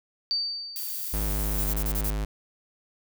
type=tone with exponential decay; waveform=sine; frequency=4610 Hz; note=D8; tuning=33 cents flat; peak=-22 dBFS; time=0.31-1.42 s; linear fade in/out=0 ms; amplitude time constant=240 ms
type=noise; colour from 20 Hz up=violet; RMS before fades=-33 dBFS; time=0.76-1.72 s; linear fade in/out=0 ms
type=tone; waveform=square; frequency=51.91 Hz; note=G#1; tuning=in tune; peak=-27 dBFS; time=1.13-2.25 s; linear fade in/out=5 ms
type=noise bursts; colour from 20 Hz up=violet; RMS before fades=-31 dBFS; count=6; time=1.58-2.104 s; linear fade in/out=5 ms; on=64 ms; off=28 ms
effects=none